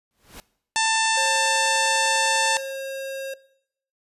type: noise with exponential growth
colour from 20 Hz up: pink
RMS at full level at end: -37 dBFS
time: 0.11-0.4 s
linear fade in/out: 0 ms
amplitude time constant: 61 ms
type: harmonic tone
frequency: 890 Hz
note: A5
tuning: 20 cents sharp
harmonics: 1 / 2 / 3 / 4 / 5 / 6 / 7 / 8 / 9 / 10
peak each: -23 / -26 / -28 / -29 / -30 / -31 / -31 / -32 / -33 / -33 dBFS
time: 0.76-2.57 s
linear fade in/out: 0 ms
type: tone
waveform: square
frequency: 539 Hz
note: C#5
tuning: 49 cents flat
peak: -29 dBFS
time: 1.17-3.34 s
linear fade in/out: 5 ms
effects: noise-tail reverb RT60 0.7 s tail -20 dB re dry + resampled to 32000 Hz